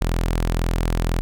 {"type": "tone", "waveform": "sawtooth", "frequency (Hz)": 42, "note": "E1", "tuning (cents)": 33, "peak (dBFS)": -15, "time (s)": [0.01, 1.21], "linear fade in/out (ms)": 0, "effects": []}